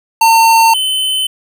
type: tone pair in turn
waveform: square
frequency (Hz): 906 / 3047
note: A#5 / G7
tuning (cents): -50 / -50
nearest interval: octave + major sixth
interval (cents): 2100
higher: second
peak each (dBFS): -6 / -13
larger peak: first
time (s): 0.21-0.74 / 0.74-1.27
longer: neither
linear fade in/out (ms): 5
effects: none